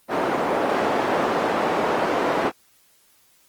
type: band-pass noise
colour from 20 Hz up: white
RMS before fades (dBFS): -22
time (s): 0.08-2.52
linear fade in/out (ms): 50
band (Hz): 270 to 820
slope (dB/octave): 12
effects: white hiss -59 dBFS RMS until 3.48 s + Opus 24 kbps